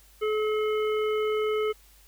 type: harmonic tone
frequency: 428.9 Hz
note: A4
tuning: 44 cents flat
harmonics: 1 / 3 / 5 / 7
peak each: -24 / -34 / -38 / -41 dBFS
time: 0.21-1.73 s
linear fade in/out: 20 ms
effects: added 50 Hz sine -56 dBFS peak until 2.07 s + white hiss -58 dBFS RMS until 2.07 s